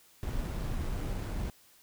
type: noise with sample-and-hold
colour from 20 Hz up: brown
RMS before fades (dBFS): -34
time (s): 0.23-1.5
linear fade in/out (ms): 0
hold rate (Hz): 8820
effects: white hiss -61 dBFS RMS until 1.82 s